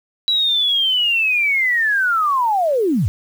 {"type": "linear sweep", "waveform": "sine", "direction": "down", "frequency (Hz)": [3929, 73.42], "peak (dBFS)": -14, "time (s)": [0.28, 3.08], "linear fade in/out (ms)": 0, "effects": ["7-bit"]}